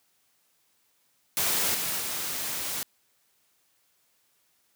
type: noise with level steps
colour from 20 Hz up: white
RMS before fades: -26 / -30 / -32 dBFS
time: 1.37-2.83 s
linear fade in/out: 0 ms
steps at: 1.74 / 1.99 s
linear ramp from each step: 10 ms
effects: white hiss -69 dBFS RMS until 4.75 s + high-pass 80 Hz 12 dB/octave